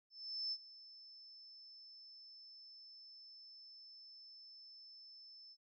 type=tone with ADSR envelope; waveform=sine; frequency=5274 Hz; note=E8; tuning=in tune; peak=-37 dBFS; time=0.1-5.57 s; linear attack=420 ms; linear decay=53 ms; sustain=-18 dB; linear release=53 ms; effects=none